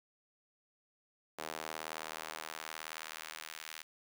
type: tone with high-pass filter sweep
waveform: sawtooth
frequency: 79 Hz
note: D#2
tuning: 27 cents sharp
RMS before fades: -45 dBFS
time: 1.38-3.83 s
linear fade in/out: 10 ms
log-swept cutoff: 570 to 2000 Hz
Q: 0.81
effects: none